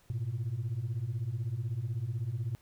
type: beating tone pair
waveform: sine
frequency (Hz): 105.8 / 121.8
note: G#2 / B2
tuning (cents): +33 / -24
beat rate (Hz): 16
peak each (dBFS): -34 / -32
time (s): 0.1-2.55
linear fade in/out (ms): 0
effects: tanh soft clip ceiling -28 dBFS + pink hiss -65 dBFS RMS until 2.61 s